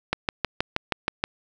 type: click train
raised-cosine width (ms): 0.3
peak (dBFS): -6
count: 8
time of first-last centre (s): 0.13-1.239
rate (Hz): 6.31
effects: none